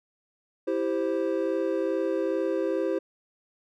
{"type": "chord", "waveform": "triangle", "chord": "C major", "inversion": "first", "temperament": "equal", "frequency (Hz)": [329.6, 392, 523.3], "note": ["E4", "G4", "C5"], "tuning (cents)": [0, 0, 0], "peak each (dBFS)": -27, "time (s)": [0.67, 2.99], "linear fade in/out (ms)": 10, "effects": []}